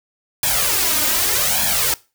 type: noise with flanger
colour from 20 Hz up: white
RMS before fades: -18 dBFS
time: 0.43-1.94 s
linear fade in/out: 2 ms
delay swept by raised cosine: 1.2 to 3.3 ms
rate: 0.84 Hz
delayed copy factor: +0.75
effects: noise-tail reverb RT60 0.3 s tail -21 dB re dry